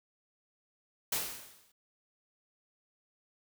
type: noise with exponential decay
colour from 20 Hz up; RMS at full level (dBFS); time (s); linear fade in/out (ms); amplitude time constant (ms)
white; -30; 1.12-1.72; 5; 130
effects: none